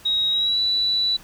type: tone with pitch glide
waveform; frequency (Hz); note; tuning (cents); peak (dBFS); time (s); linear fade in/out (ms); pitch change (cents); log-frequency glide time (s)
sine; 3796 to 3953; A#7 to B7; +31 to +1; -18; 0.05-1.17; 10; +70; 0.3-0.6
effects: pink hiss -47 dBFS RMS until 1.23 s